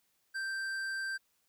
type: tone with tanh clipping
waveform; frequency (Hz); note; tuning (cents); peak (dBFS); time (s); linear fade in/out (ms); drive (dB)
sine; 1568; G6; 0; -36; 0.34-1.18; 20; 12
effects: white hiss -75 dBFS RMS until 1.48 s